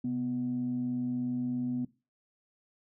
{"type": "tone pair together", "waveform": "sine", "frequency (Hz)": [130.58, 247.5], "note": ["C3", "B3"], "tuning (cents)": [-3, 4], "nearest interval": "major seventh", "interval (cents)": 1107, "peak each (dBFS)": [-38, -29], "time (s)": [0.04, 1.85], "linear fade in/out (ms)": 5, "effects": ["noise-tail reverb RT60 0.3 s tail -20 dB re dry", "tanh soft clip ceiling -24 dBFS"]}